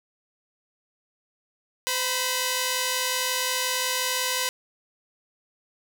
5% pulse tone pair together, 511.8 / 978 Hz, C5 / B5, -38 / -17 cents, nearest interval major seventh, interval 1121 cents, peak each -15 dBFS, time 1.87-4.49 s, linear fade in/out 0 ms, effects none

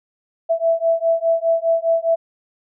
sine beating tone pair, 659.3 / 664.2 Hz, E5 / E5, 0 / +13 cents, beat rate 4.9 Hz, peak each -18 / -18 dBFS, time 0.49-2.16 s, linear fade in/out 20 ms, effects none

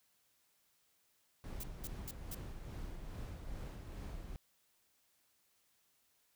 brown noise with tremolo, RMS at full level -44 dBFS, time 1.44-4.36 s, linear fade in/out 0 ms, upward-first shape sine, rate 2.4 Hz, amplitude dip 40%
blue noise bursts, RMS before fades -45 dBFS, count 4, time 1.6-2.348 s, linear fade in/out 5 ms, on 37 ms, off 200 ms
effects white hiss -75 dBFS RMS until 6.35 s

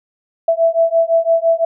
sine beating tone pair, 659.3 / 665.2 Hz, E5 / E5, 0 / +16 cents, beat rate 5.9 Hz, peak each -14 dBFS, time 0.48-1.65 s, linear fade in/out 5 ms, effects none

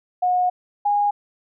sine tone pair in turn, 725 / 820.6 Hz, F#5 / G#5, -35 / -21 cents, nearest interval major second, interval 214 cents, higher second, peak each -16 dBFS, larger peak neither, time 0.22-0.5 / 0.85-1.11 s, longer first, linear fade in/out 10 ms, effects none

